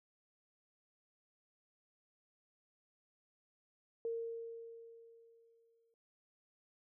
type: tone with exponential decay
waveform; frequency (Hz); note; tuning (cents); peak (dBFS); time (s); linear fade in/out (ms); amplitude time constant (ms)
sine; 460; A#4; -23; -35; 4.05-5.94; 1; 410
effects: none